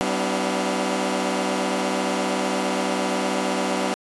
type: tone cluster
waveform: 15% pulse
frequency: 191.2 / 249.9 / 291.1 / 321.6 / 691 Hz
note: G3 / B3 / D4 / E4 / F5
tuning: -43 / +21 / -15 / -43 / -19 cents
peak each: -20 / -20 / -22 / -25 / -28 dBFS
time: 0.01-3.94 s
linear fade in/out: 0 ms
effects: resampled to 24000 Hz